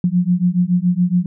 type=beating tone pair; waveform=sine; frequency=174.8 / 181.9 Hz; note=F3 / F#3; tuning=+2 / -29 cents; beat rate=7.1 Hz; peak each=-16 dBFS; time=0.04-1.26 s; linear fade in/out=2 ms; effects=none